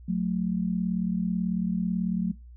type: tone pair together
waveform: sine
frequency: 181 / 219.2 Hz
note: F#3 / A3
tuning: -38 / -6 cents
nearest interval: minor third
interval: 332 cents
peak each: -25 / -29 dBFS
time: 0.08-2.32 s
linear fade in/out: 10 ms
effects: noise-tail reverb RT60 0.2 s tail -21 dB re dry + added 60 Hz sine -44 dBFS peak until 2.56 s